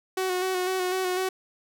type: tone with vibrato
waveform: sawtooth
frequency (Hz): 370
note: F#4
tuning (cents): 0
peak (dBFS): -21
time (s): 0.17-1.29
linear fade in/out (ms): 5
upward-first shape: square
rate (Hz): 4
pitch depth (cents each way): 26
effects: none